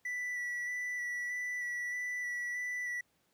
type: tone with vibrato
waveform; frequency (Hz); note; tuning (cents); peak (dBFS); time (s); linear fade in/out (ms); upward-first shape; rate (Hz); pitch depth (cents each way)
triangle; 1964; B6; -10; -33; 0.05-3.01; 5; square; 1.6; 12
effects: pink hiss -74 dBFS RMS until 3.33 s + high-pass 100 Hz 12 dB/octave